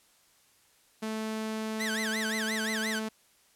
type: tone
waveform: sawtooth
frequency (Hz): 218.9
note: A3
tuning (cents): -9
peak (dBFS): -28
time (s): 1.02-3.09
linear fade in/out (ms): 10
type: tone with vibrato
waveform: sawtooth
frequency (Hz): 1760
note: A6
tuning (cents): 0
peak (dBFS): -28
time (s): 1.79-3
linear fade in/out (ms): 20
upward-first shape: sine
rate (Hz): 5.7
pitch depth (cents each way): 270
effects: white hiss -64 dBFS RMS until 3.55 s + low-pass 12000 Hz 12 dB/octave